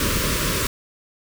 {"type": "band-stop noise", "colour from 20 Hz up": "pink", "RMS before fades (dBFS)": -22, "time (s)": [0, 0.67], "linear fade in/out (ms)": 2, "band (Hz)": [610, 970], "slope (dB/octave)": 96, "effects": []}